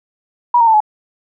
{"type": "tone with pitch steps", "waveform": "sine", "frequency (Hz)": [964, 924.7, 887.1, 850.9], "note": ["B5", "A#5", "A5", "G#5"], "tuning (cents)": [-42, -14, 14, 42], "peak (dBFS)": -7, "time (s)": [0.54, 0.804], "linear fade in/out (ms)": 5, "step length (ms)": 66, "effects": []}